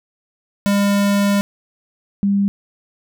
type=tone pair in turn; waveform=square / sine; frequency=201.4 / 199.66 Hz; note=G3 / G3; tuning=+47 / +32 cents; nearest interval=unison; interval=15 cents; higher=first; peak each=-14 / -13 dBFS; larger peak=second; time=0.66-1.41 / 2.23-2.48 s; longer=first; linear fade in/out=0 ms; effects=none